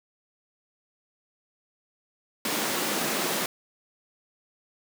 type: high-pass noise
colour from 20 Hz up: pink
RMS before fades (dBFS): -28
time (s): 2.45-3.46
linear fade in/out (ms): 2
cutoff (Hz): 200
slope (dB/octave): 24
effects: none